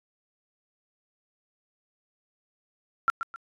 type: tone with echo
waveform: sine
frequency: 1363 Hz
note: F6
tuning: 43 cents flat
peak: -18 dBFS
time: 3.08-3.1 s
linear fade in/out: 0 ms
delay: 130 ms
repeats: 2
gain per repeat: -9 dB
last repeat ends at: 3.36 s
effects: resampled to 24000 Hz